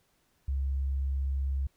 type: tone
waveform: sine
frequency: 67.9 Hz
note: C#2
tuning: 35 cents flat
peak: -27 dBFS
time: 0.48-1.67 s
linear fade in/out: 5 ms
effects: pink hiss -71 dBFS RMS until 1.76 s